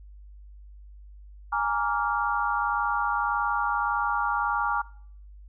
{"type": "chord", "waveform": "sine", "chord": "Bb dominant seventh", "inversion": "third", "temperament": "equal with one note detuned", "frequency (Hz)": [830.6, 932.3, 1157.8, 1396.9], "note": ["Ab5", "Bb5", "D6", "F6"], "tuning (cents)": [0, 0, -25, 0], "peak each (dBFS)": -29, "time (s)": [1.52, 4.82], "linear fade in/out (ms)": 10, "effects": ["noise-tail reverb RT60 0.6 s tail -22 dB re dry", "added 50 Hz sine -44 dBFS peak until 5.48 s"]}